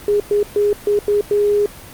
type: tone bursts at uneven times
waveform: sine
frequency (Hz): 412.1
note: G#4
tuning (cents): -13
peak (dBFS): -12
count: 6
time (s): 0.08-0.2 / 0.31-0.43 / 0.56-0.73 / 0.87-0.99 / 1.08-1.21 / 1.31-1.66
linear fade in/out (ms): 2
effects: pink hiss -37 dBFS RMS until 1.93 s + Opus 32 kbps